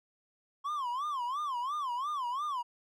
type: tone with vibrato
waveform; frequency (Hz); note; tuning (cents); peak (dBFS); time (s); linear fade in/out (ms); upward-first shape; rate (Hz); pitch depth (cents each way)
triangle; 1077; C6; +50; -30; 0.64-2.63; 20; sine; 2.9; 210
effects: none